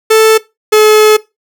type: tone pair in turn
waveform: 45% pulse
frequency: 440 / 429 Hz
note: A4 / A4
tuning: 0 / -44 cents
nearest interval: unison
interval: 44 cents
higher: first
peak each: -3 dBFS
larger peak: neither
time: 0.1-0.38 / 0.72-1.17 s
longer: second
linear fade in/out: 10 ms
effects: noise-tail reverb RT60 0.2 s tail -18 dB re dry